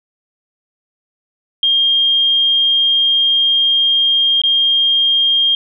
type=tone with dropouts; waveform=sine; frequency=3217 Hz; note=G7; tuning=44 cents sharp; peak=-10 dBFS; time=1.63-5.55 s; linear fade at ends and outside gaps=2 ms; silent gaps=4.417-4.436 s; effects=none